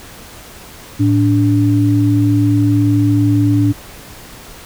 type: tone pair together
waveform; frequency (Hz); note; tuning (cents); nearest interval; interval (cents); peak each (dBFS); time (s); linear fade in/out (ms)
sine; 110 / 290.4; A2 / D4; 0 / -19; octave + perfect fourth; 1681; -12; 0.99-3.73; 20
effects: pink hiss -36 dBFS RMS until 4.65 s